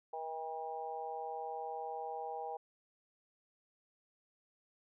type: harmonic tone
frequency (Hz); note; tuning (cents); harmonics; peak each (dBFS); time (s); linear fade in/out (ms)
160; D#3; +49; 3 / 4 / 5 / 6; -45 / -48 / -41 / -51; 0.13-2.57; 5
effects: none